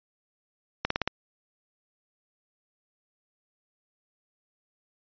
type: slowing click train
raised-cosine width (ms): 0.3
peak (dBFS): -9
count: 5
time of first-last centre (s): 0.85-1.076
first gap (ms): 54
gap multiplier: 1.03
effects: resampled to 11025 Hz